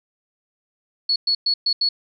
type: tone bursts at uneven times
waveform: sine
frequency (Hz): 4384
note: C#8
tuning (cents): -20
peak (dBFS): -16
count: 5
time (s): 1.09-1.16 / 1.27-1.35 / 1.46-1.54 / 1.66-1.73 / 1.81-1.89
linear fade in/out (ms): 5
effects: none